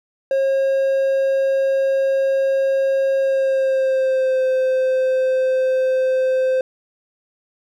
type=tone with pitch glide; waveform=triangle; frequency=540 to 519.2 Hz; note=C#5 to C5; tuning=-45 to -13 cents; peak=-13 dBFS; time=0.31-6.61 s; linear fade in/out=2 ms; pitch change=-68 cents; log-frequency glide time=3.2-4.44 s; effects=none